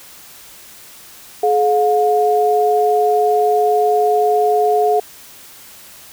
sine tone pair together, 425.1 / 715 Hz, G#4 / F5, +40 / +41 cents, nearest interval major sixth, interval 901 cents, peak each -14 / -14 dBFS, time 1.43-5 s, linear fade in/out 5 ms, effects white hiss -40 dBFS RMS until 6.12 s

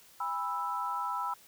sine chord, E major, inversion first, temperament equal with one note detuned, 809.3 / 987.8 / 1318.5 Hz, G#5 / B5 / E6, -45 / 0 / 0 cents, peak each -39 / -34 / -35 dBFS, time 0.2-1.34 s, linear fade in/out 5 ms, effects white hiss -58 dBFS RMS until 1.47 s

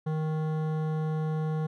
sine tone with hard clipping, 156.2 Hz, D#3, 7 cents sharp, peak -29 dBFS, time 0.06-1.67 s, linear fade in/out 10 ms, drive 14 dB, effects none

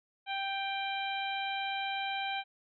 harmonic tone with a mistuned harmonic, 784 Hz, G5, in tune, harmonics 1 / 2 / 3 / 4 / 5, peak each -35 / -41 / -39 / -41 / -44 dBFS, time 0.26-2.44 s, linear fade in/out 50 ms, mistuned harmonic 3, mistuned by +16 cents, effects none

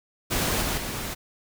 pink noise with level steps, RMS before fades -25 / -27 / -32 dBFS, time 0.3-1.15 s, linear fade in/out 20 ms, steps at 0.61 / 0.77 s, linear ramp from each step 10 ms, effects none

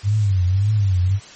sine tone with vibrato, 98 Hz, G2, in tune, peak -14 dBFS, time 0.03-1.2 s, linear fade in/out 50 ms, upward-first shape triangle, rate 1.8 Hz, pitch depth 180 cents each way, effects white hiss -41 dBFS RMS until 1.35 s + MP3 32 kbps

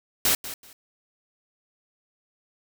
white noise with echo, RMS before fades -21 dBFS, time 0.25-0.35 s, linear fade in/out 2 ms, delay 190 ms, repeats 2, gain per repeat -14 dB, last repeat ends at 0.73 s, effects none

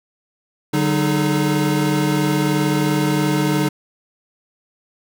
square tone cluster, 147.3 / 190.3 / 306.8 / 422.8 Hz, D3 / F#3 / D#4 / G#4, +6 / +49 / -24 / +31 cents, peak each -21 / -24 / -20 / -28 dBFS, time 0.73-3.69 s, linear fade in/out 10 ms, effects none

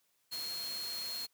sine tone in noise, 4252 Hz, C8, 27 cents sharp, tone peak -38 dBFS, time 0.31-1.27 s, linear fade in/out 20 ms, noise white, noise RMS -45 dBFS, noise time 0.31-1.27 s, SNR +4 dB, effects white hiss -75 dBFS RMS until 1.33 s + high-pass 100 Hz 12 dB/octave

